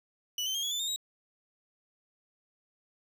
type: tone with pitch steps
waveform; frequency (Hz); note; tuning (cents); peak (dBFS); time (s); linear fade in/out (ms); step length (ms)
30% pulse; 2959 / 3088 / 3223 / 3364 / 3511 / 3664 / 3824; F#7 / G7 / G7 / G#7 / A7 / A#7 / A#7; -1 / -27 / +47 / +22 / -4 / -31 / +43; -28; 0.38-0.961; 2; 83
effects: none